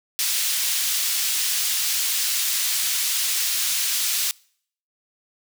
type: high-pass noise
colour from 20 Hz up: pink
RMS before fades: -23 dBFS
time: 0.19-4.31 s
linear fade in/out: 0 ms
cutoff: 3500 Hz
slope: 12 dB/octave
effects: noise-tail reverb RT60 0.6 s tail -25 dB re dry